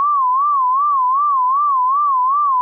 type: tone with vibrato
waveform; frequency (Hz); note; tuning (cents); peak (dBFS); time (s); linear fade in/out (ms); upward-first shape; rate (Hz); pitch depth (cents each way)
sine; 1087; C#6; -34; -12; 0-2.61; 0; sine; 2.6; 150
effects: none